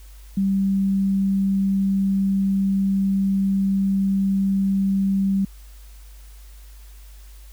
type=tone; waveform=sine; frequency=194.8 Hz; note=G3; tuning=11 cents flat; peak=-17 dBFS; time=0.37-5.45 s; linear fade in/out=5 ms; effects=added 50 Hz sine -40 dBFS peak until 7.52 s + white hiss -53 dBFS RMS until 7.52 s